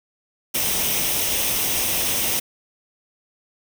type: noise with comb filter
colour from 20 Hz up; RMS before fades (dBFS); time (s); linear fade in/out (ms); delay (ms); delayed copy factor
white; -22; 0.54-2.4; 10; 0.34; +0.5
effects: none